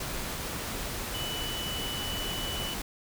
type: tone in noise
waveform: sine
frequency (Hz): 2971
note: F#7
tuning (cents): +6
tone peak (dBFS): -35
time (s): 1.14-2.74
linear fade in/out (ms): 5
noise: pink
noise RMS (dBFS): -35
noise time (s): 0-2.82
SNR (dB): -3
effects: none